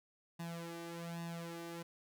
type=tone with flanger; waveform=sawtooth; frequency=168.7 Hz; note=E3; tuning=40 cents sharp; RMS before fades=-45 dBFS; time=0.39-1.83 s; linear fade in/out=10 ms; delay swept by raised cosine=1.1 to 2.6 ms; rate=1.2 Hz; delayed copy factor=+0.8; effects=none